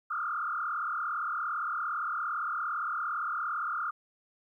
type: tone with frequency modulation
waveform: sine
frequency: 1308 Hz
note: E6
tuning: 14 cents flat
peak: -30 dBFS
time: 0.1-3.91 s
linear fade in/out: 10 ms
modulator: 37.5 Hz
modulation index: 3.3
effects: 12-bit